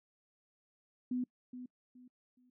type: tone with echo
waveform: sine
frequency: 250 Hz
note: B3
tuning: 21 cents sharp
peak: -32 dBFS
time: 1.11-1.24 s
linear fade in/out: 5 ms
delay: 420 ms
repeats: 3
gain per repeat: -11 dB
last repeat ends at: 2.5 s
effects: noise-tail reverb RT60 0.1 s tail -24 dB re dry